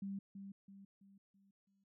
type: tone with echo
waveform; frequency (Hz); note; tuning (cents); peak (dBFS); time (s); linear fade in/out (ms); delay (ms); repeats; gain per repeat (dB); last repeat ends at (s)
sine; 196.8; G3; +7; -40; 0.02-0.19; 5; 330; 5; -7; 1.84
effects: none